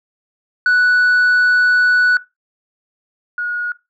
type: tone pair in turn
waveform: sine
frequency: 1480 / 1447 Hz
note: F#6 / F#6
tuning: 0 / -39 cents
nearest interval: unison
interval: 39 cents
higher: first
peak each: -7 / -18 dBFS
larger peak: first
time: 0.66-2.17 / 3.38-3.72 s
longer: first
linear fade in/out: 2 ms
effects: noise-tail reverb RT60 0.2 s tail -18 dB re dry + tanh soft clip ceiling -9 dBFS